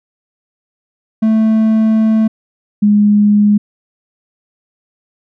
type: tone pair in turn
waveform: triangle / sine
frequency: 220 / 207.3 Hz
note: A3 / G#3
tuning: 0 / -3 cents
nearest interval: minor second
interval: 103 cents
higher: first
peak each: -6 dBFS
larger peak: neither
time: 1.22-2.28 / 2.82-3.58 s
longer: first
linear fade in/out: 10 ms
effects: none

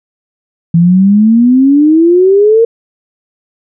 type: exponential sweep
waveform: sine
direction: up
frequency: 164.81 to 466.2 Hz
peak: -3 dBFS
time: 0.74-2.65 s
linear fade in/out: 5 ms
effects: none

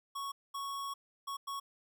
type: tone bursts at uneven times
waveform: square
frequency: 1108.7 Hz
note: C#6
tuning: in tune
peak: -38 dBFS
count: 4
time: 0.15-0.32 / 0.54-0.94 / 1.27-1.37 / 1.47-1.6 s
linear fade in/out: 10 ms
effects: none

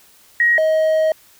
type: tone pair in turn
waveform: sine / triangle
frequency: 1891 / 631 Hz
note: A#6 / D#5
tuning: +24 / +24 cents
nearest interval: octave + perfect fifth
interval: 1900 cents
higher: first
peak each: -11 dBFS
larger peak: neither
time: 0.4-0.58 / 0.58-1.12 s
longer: second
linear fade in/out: 2 ms
effects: white hiss -50 dBFS RMS until 1.39 s

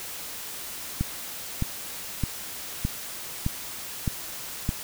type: click train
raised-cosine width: 5 ms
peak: -12 dBFS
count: 7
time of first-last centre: 1.01-4.691 s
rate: 1.63 Hz
effects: white hiss -37 dBFS RMS until 4.83 s

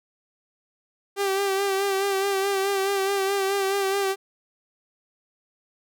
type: tone with vibrato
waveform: sawtooth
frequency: 392.4 Hz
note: G4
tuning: 2 cents sharp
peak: -18 dBFS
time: 1.16-4.16 s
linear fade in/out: 50 ms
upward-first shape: sine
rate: 4.7 Hz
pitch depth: 38 cents each way
effects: none

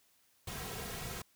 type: noise with comb filter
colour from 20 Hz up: pink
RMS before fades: -42 dBFS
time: 0.47-1.22 s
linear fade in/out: 5 ms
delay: 3.4 ms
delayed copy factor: -0.6
effects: white hiss -70 dBFS RMS until 1.35 s

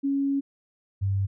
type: tone pair in turn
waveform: sine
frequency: 277.2 / 98 Hz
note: C#4 / G2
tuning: 0 / 0 cents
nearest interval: octave + tritone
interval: 1800 cents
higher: first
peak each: -22 dBFS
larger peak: neither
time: 0.03-0.41 / 1.01-1.27 s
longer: first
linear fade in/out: 20 ms
effects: none

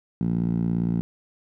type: tone with band-pass filter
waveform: 10% pulse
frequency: 57.6 Hz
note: A#1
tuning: 20 cents flat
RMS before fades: -24 dBFS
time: 0.21-1.01 s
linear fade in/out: 0 ms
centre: 180 Hz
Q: 2.6
effects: none

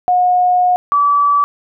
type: tone pair in turn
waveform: sine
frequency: 723 / 1151.3 Hz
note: F#5 / D6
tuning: -40 / -35 cents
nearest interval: minor sixth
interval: 805 cents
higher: second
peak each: -9 dBFS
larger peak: neither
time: 0.08-0.76 / 0.92-1.44 s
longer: first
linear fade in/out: 0 ms
effects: none

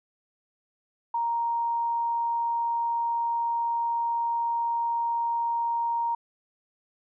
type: tone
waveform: sine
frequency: 934 Hz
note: A#5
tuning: 3 cents sharp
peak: -24 dBFS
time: 1.14-6.15 s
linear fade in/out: 5 ms
effects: none

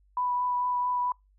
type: tone with vibrato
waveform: sine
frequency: 987.8 Hz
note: B5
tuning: in tune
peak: -25 dBFS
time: 0.17-1.12 s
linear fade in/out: 2 ms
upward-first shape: triangle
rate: 4.5 Hz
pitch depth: 13 cents each way
effects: noise-tail reverb RT60 0.2 s tail -26 dB re dry + added 49 Hz sine -60 dBFS peak until 1.38 s

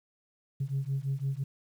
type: beating tone pair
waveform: sine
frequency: 133.8 / 139.7 Hz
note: C3 / C#3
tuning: +39 / +14 cents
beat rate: 5.9 Hz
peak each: -31 dBFS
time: 0.6-1.44 s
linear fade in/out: 10 ms
effects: tanh soft clip ceiling -24 dBFS + 10-bit

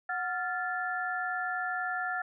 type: tone cluster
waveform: sine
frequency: 735 / 1386 / 1748 Hz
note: F#5 / F6 / A6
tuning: -12 / -14 / -12 cents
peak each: -35 / -34 / -35 dBFS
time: 0.09-2.22 s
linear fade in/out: 5 ms
effects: none

